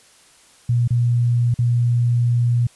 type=tone with dropouts; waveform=sine; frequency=120 Hz; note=B2; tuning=49 cents flat; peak=-14 dBFS; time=0.69-2.67 s; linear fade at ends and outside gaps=5 ms; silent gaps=0.877-0.905 / 1.542-1.588 s; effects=white hiss -51 dBFS RMS until 2.75 s + resampled to 24000 Hz